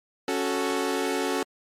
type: chord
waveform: sawtooth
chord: F# minor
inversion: second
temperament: equal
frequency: 277.2 / 370 / 440 Hz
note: C#4 / F#4 / A4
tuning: 0 / 0 / 0 cents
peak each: -25 dBFS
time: 0.28-1.43 s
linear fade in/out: 2 ms
effects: low-pass 12000 Hz 12 dB/octave + MP3 64 kbps